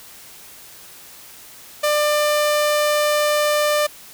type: tone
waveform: sawtooth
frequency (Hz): 596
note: D5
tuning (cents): +25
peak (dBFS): -12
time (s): 1.83-3.87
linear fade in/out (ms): 10
effects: white hiss -42 dBFS RMS until 4.13 s